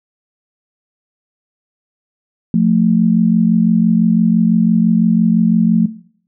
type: tone pair together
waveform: sine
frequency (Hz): 176.76 / 222.7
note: F3 / A3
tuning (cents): +21 / +21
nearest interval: major third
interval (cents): 400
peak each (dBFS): -12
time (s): 2.54-5.86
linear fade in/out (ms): 2
effects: noise-tail reverb RT60 0.6 s tail -18 dB re dry